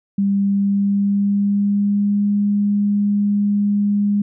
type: tone with pitch glide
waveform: sine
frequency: 198.7 to 204.2 Hz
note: G3 to G#3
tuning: +24 to -29 cents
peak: -14 dBFS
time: 0.18-4.22 s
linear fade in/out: 5 ms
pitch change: +47 cents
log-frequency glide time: 0.41-2.3 s
effects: none